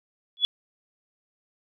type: tone with exponential growth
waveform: sine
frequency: 3400 Hz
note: G#7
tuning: 40 cents sharp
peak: -13 dBFS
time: 0.37-0.45 s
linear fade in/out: 0 ms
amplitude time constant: 16 ms
effects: none